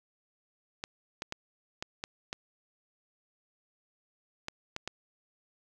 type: clicks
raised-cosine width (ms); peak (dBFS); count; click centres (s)
0.2; -18; 9; 0.839 / 1.221 / 1.324 / 1.825 / 2.039 / 2.329 / 4.484 / 4.764 / 4.876
effects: none